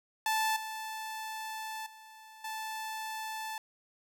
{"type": "tone with level steps", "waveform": "sawtooth", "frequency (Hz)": 877, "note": "A5", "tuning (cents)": -6, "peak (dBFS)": [-24, -34, -47, -33], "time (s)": [0.26, 3.58], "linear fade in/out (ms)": 2, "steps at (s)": [0.56, 1.86, 2.44], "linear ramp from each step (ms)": 5, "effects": []}